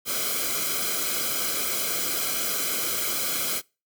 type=noise with comb filter; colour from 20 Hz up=white; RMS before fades=-27 dBFS; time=0.05-3.62 s; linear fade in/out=50 ms; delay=1.1 ms; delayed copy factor=-0.9; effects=noise-tail reverb RT60 0.3 s tail -25 dB re dry